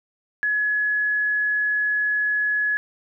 sine tone, 1693 Hz, G#6, 33 cents sharp, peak -19 dBFS, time 0.43-2.77 s, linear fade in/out 0 ms, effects none

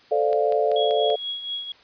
sine chord, D minor seventh, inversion second, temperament equal, 440 / 523.3 / 587.3 / 698.5 Hz, A4 / C5 / D5 / F5, 0 / 0 / 0 / 0 cents, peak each -22 / -28 / -23 / -24 dBFS, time 0.11-1.16 s, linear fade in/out 10 ms
click train, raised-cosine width 0.2 ms, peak -21 dBFS, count 5, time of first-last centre 0.33-1.102 s, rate 5.18 Hz
sine tone with tremolo, 3322 Hz, G#7, in tune, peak -25 dBFS, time 0.76-1.72 s, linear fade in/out 2 ms, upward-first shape triangle, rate 4.2 Hz, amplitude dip 65%
effects white hiss -53 dBFS RMS until 1.83 s + resampled to 11025 Hz

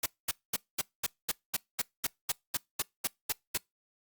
white noise bursts, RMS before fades -30 dBFS, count 15, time 0.03-3.575 s, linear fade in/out 5 ms, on 31 ms, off 220 ms, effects noise-tail reverb RT60 0.2 s tail -25 dB re dry + Opus 48 kbps

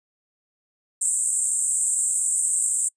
white band-pass noise, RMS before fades -23 dBFS, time 1.01-2.89 s, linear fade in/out 10 ms, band 7600 to 8900 Hz, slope 96 dB/octave, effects noise-tail reverb RT60 0.1 s tail -26 dB re dry + resampled to 22050 Hz

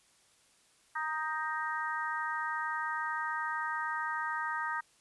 harmonic tone with a mistuned harmonic, 311.1 Hz, D#4, in tune, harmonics 3 / 4 / 5 / 6, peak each -37 / -37 / -38 / -39 dBFS, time 0.95-4.81 s, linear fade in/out 10 ms, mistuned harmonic 5, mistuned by +20 cents, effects white hiss -66 dBFS RMS until 5 s + resampled to 24000 Hz

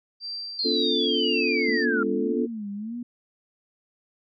sine tone with tremolo, 4699 Hz, D8, in tune, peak -30 dBFS, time 0.2-1.86 s, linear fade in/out 50 ms, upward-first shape triangle, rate 1.9 Hz, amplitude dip 45%
sine linear sweep, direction down, 4289 to 1350 Hz, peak -24 dBFS, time 0.59-2.03 s, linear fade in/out 2 ms
sine chord, B half-diminished seventh, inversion none, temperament equal with one note detuned, 246.9 / 286.8 / 349.2 / 440 Hz, B3 / D4 / F4 / A4, 0 / -41 / 0 / 0 cents, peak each -29 / -29 / -29 / -27 dBFS, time 0.64-2.47 s, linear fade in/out 20 ms
sine tone with vibrato, 220.3 Hz, A3, 2 cents sharp, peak -30 dBFS, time 1.68-3.03 s, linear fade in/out 5 ms, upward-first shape sine, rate 1.7 Hz, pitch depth 160 cents each way
effects none

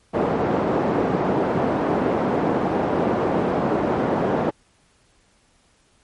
pink band-pass noise, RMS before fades -21 dBFS, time 0.13-4.51 s, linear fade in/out 20 ms, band 220 to 770 Hz, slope 12 dB/octave, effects pink hiss -60 dBFS RMS until 6.03 s + MP3 48 kbps

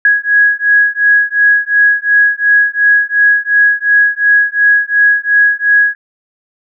sine beating tone pair, 1661.2 / 1664 Hz, G#6 / G#6, 0 / +3 cents, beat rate 2.8 Hz, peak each -10 dBFS, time 0.05-5.95 s, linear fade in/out 2 ms, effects none

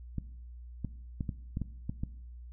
clicks, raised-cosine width 5 ms, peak -21 dBFS, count 8, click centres 0.183 / 0.847 / 1.208 / 1.292 / 1.571 / 1.617 / 1.895 / 2.035 s, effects noise-tail reverb RT60 0.8 s tail -18 dB re dry + added 60 Hz sine -44 dBFS peak until 2.52 s

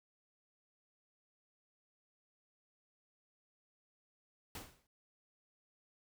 pink noise with exponential decay, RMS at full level -43 dBFS, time 4.55-4.87 s, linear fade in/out 2 ms, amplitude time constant 69 ms, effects none

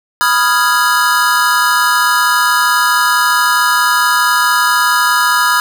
square chord, F half-diminished seventh, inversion second, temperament equal, 987.8 / 1244.5 / 1396.9 / 1661.2 Hz, Cb6 / Eb6 / F6 / Ab6, 0 / 0 / 0 / 0 cents, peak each -16 dBFS, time 0.21-5.6 s, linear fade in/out 0 ms, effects none

